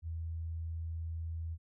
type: tone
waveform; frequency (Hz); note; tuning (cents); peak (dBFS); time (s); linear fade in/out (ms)
sine; 82; E2; -9; -36; 0.02-1.58; 50
effects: none